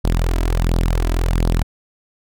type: tone with flanger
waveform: sawtooth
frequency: 42.16 Hz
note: E1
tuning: 40 cents sharp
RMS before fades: -17 dBFS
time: 0.04-1.63 s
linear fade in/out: 10 ms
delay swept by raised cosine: 0.2 to 3.1 ms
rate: 1.4 Hz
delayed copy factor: +0.65
effects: none